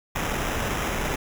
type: noise with sample-and-hold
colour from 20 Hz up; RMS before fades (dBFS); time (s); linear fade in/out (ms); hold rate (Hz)
pink; -27; 0.15-1.16; 10; 4410
effects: none